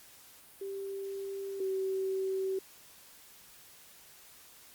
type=tone pair in turn; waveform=sine; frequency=392 / 382.2 Hz; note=G4 / G4; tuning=0 / -44 cents; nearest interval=unison; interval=44 cents; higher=first; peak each=-36 / -30 dBFS; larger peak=second; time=0.61-1.6 / 1.6-2.59 s; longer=neither; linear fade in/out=5 ms; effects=white hiss -56 dBFS RMS until 4.74 s + Opus 48 kbps